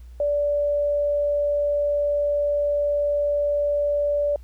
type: tone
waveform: sine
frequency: 581 Hz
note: D5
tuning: 19 cents flat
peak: -19 dBFS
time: 0.2-4.36 s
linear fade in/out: 2 ms
effects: added 60 Hz sine -39 dBFS peak until 4.43 s + pink hiss -62 dBFS RMS until 4.43 s